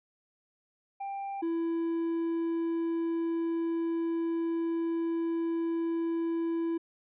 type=tone pair in turn; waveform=triangle; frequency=791 / 332.6 Hz; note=G5 / E4; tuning=+15 / +16 cents; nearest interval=octave + minor third; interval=1499 cents; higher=first; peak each=-32 / -26 dBFS; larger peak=second; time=1-1.42 / 1.42-6.78 s; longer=second; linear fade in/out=10 ms; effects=resampled to 8000 Hz